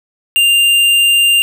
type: tone with tanh clipping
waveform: sine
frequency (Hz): 2794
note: F7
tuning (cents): 0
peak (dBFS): -9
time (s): 0.36-1.42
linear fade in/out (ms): 0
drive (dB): 14
effects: none